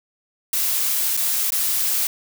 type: noise with dropouts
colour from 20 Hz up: blue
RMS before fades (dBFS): -21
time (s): 0.53-2.07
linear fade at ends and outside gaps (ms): 2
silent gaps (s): 1.168-1.173 / 1.505-1.521
effects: none